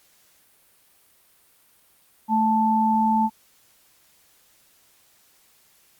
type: tone pair together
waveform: sine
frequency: 220 / 879.2 Hz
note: A3 / A5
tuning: 0 / -2 cents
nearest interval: 2 octaves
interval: 2398 cents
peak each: -21 / -19 dBFS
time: 2.28-3.3 s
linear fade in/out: 50 ms
effects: white hiss -59 dBFS RMS until 5.99 s + Opus 48 kbps